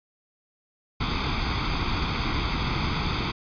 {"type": "noise with comb filter", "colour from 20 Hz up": "pink", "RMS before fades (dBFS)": -26, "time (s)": [1, 3.32], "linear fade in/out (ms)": 10, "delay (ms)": 0.86, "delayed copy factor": 0.65, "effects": ["resampled to 11025 Hz"]}